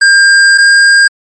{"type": "tone pair in turn", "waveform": "square", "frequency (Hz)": [1602, 1610], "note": ["G6", "G6"], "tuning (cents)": [37, 46], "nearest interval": "unison", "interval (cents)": 9, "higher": "second", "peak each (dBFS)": -3, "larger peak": "neither", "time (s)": [[0.01, 0.58], [0.58, 1.08]], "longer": "first", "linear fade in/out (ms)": 10, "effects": ["MP3 48 kbps"]}